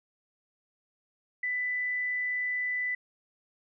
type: tone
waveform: sine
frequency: 1991 Hz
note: B6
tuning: 14 cents sharp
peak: -28 dBFS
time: 1.43-2.95 s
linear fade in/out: 5 ms
effects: none